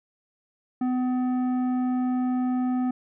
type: tone with tanh clipping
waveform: triangle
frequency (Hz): 252.2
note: B3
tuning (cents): +36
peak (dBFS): -24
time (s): 0.81-2.91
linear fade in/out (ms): 5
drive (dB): 14
effects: none

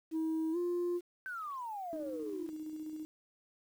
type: tone with pitch glide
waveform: sine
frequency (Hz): 320 to 351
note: D#4 to F4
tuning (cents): +49 to +9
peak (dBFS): -29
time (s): 0.11-1.01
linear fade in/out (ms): 50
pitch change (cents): +160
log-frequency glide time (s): 0.52-0.57
type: exponential sweep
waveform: sine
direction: down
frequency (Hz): 1564 to 320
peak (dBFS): -38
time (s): 1.26-2.49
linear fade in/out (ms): 0
type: tone with tremolo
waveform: sine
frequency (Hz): 310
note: D#4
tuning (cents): -6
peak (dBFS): -38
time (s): 1.93-3.05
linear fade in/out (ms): 0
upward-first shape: square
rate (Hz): 15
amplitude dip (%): 35
effects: tanh soft clip ceiling -30 dBFS + 10-bit

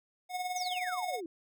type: tone with tremolo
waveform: square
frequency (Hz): 728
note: F#5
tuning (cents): -28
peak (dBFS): -32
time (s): 0.29-1.21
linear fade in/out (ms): 50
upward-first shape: sine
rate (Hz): 19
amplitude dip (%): 55
type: exponential sweep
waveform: sine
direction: down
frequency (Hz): 6610 to 311.1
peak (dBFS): -37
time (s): 0.56-1.26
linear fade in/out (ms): 2
effects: none

